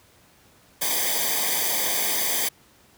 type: noise with comb filter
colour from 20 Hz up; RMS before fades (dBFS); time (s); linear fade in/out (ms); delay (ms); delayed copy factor
white; -24; 0.81-2.49; 10; 0.73; -0.9
effects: pink hiss -56 dBFS RMS until 2.97 s + high-pass 60 Hz 12 dB/octave